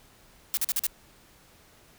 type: noise bursts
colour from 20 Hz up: blue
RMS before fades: -26 dBFS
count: 5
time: 0.54-0.867 s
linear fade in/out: 0 ms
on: 31 ms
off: 43 ms
effects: pink hiss -57 dBFS RMS until 1.98 s